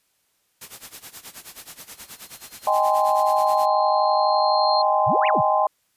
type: noise with tremolo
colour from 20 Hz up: white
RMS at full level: -37 dBFS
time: 0.61-3.66 s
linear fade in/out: 5 ms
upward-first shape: sine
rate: 9.4 Hz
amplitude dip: 85%
type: tone with exponential growth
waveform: sine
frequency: 4200 Hz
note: C8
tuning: 6 cents sharp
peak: -23 dBFS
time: 1.92-4.82 s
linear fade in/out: 5 ms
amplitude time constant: 630 ms
type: chord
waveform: sine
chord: Ab major seventh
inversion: second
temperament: just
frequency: 623 / 778.7 / 830.6 / 1038.3 Hz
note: Eb5 / G5 / Ab5 / C6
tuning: +2 / -12 / 0 / -14 cents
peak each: -22 dBFS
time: 2.67-5.67 s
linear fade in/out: 2 ms
type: exponential two-way sweep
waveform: sine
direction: up then down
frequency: 88.2 to 2960 to 88.2 Hz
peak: -24 dBFS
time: 5.06-5.42 s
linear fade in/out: 20 ms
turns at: 5.27 s
effects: white hiss -68 dBFS RMS until 5.96 s + resampled to 32000 Hz